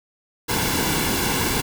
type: noise with comb filter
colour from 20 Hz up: pink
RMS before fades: -22 dBFS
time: 0.48-1.62 s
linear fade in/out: 20 ms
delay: 1.6 ms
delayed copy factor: -0.6
effects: none